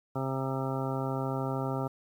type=harmonic tone; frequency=133.2 Hz; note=C3; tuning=31 cents sharp; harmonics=1 / 2 / 3 / 4 / 5 / 6 / 7 / 9 / 10; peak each=-33 / -36 / -38 / -39 / -40 / -41 / -41 / -43 / -43 dBFS; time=0.15-1.88 s; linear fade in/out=10 ms; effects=10-bit